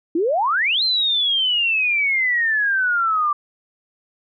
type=exponential two-way sweep; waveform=sine; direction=up then down; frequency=309.3 to 4186 to 1167 Hz; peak=-16 dBFS; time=0.15-3.33 s; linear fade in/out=5 ms; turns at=0.83 s; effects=none